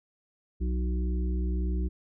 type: harmonic tone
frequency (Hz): 61.74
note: B1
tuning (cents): 0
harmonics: 1 / 3 / 5 / 6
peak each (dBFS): -26 / -36 / -40 / -42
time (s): 0.6-1.89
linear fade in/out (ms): 20
effects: none